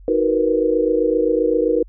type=chord; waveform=sine; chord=B major seventh; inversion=first; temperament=equal with one note detuned; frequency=314.9 / 370 / 466.2 / 493.9 Hz; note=D#4 / F#4 / A#4 / B4; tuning=+21 / 0 / 0 / 0 cents; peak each=-21 / -23 / -18 / -20 dBFS; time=0.08-1.83 s; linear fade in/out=2 ms; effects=added 45 Hz sine -39 dBFS peak until 1.88 s